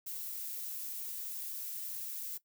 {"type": "noise", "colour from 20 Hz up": "violet", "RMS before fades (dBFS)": -41, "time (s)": [0.06, 2.38], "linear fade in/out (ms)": 10, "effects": ["noise-tail reverb RT60 0.1 s tail -17 dB re dry"]}